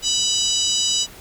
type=harmonic tone with a mistuned harmonic; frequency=987.8 Hz; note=B5; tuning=in tune; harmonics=3 / 4 / 5 / 6 / 7 / 8; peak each=-23 / -24 / -25 / -26 / -26 / -27 dBFS; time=0.02-1.07 s; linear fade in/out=50 ms; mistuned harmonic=4; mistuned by=-22 cents; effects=pink hiss -42 dBFS RMS until 1.2 s